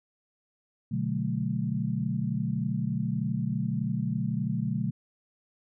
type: chord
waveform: sine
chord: B minor seventh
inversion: none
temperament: equal with one note detuned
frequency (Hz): 123.47 / 146.83 / 185 / 217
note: B2 / D3 / F#3 / A3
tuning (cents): 0 / 0 / 0 / -24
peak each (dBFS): -32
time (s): 0.91-4.91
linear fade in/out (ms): 10
effects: none